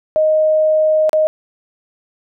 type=tone with dropouts; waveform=sine; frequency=622.3 Hz; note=D#5; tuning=in tune; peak=-10 dBFS; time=0.16-1.27 s; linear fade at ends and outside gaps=0 ms; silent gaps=1.094-1.131 s; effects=none